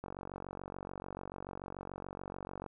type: click train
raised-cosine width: 1 ms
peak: -28 dBFS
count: 124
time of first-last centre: 0.04-2.663 s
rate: 46.9 Hz
effects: none